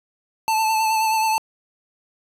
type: tone with vibrato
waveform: square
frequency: 880 Hz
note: A5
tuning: in tune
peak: -18 dBFS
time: 0.48-1.38 s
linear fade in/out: 0 ms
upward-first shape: sine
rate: 9.4 Hz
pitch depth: 26 cents each way
effects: resampled to 32000 Hz + 8-bit